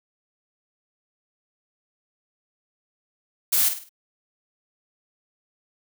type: noise with echo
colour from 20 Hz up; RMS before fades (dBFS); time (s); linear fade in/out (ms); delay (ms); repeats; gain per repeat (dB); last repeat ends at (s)
blue; -20; 3.52-3.69; 10; 51; 4; -8; 3.894
effects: none